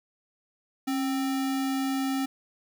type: tone with sample-and-hold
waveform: sine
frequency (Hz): 270.3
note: C#4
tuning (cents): -44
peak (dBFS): -25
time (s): 0.87-2.26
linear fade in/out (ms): 10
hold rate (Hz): 1050
effects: none

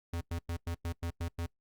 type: tone bursts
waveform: square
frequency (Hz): 84.9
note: F2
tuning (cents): -48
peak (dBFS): -34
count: 8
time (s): 0.13-1.462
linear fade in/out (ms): 5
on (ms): 79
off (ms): 100
effects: noise-tail reverb RT60 0.1 s tail -24 dB re dry + Opus 48 kbps

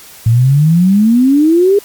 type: exponential sweep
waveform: sine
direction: up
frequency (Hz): 110.2 to 415.3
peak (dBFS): -5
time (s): 0.26-1.79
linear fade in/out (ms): 5
effects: white hiss -36 dBFS RMS until 1.84 s + MP3 96 kbps

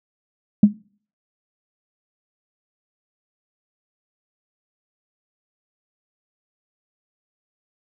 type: tone with exponential decay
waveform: sine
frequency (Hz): 207.4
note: G#3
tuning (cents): -2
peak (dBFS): -3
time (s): 0.63-0.74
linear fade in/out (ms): 5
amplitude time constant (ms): 23
effects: noise-tail reverb RT60 0.5 s tail -24 dB re dry + tanh soft clip ceiling 0 dBFS

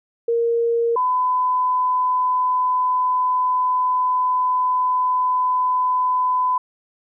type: tone pair in turn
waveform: sine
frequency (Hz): 466.2 / 1006.3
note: A#4 / B5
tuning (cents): 0 / +32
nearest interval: octave + minor second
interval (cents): 1332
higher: second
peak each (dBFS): -16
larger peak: neither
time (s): 0.28-0.96 / 0.96-6.58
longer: second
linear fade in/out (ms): 5
effects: none

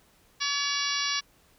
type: harmonic tone with a mistuned harmonic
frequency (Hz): 569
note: C#5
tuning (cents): +45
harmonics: 2 / 3 / 4 / 5 / 6 / 7 / 8 / 9 / 10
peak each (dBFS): -35 / -35 / -35 / -35 / -35 / -35 / -35 / -35 / -35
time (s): 0.4-1.21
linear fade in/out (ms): 20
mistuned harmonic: 5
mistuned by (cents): -16
effects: pink hiss -62 dBFS RMS until 1.58 s

